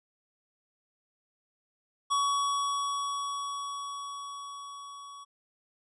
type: tone with level ramp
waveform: square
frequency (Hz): 1125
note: C#6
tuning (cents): +25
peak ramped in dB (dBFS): -25 to -45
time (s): 2.1-5.25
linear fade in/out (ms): 20
effects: resampled to 24000 Hz